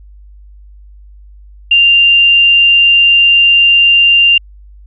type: tone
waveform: sine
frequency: 2788 Hz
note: F7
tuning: 4 cents flat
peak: -4 dBFS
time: 1.71-4.38 s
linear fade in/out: 5 ms
effects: added 50 Hz sine -34 dBFS peak until 4.86 s